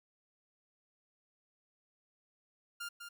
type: tone with echo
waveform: sawtooth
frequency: 1400 Hz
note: F6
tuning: 4 cents sharp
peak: -36 dBFS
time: 2.8-2.89 s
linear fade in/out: 10 ms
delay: 200 ms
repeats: 1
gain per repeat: -6 dB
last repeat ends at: 3.09 s
effects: 13-bit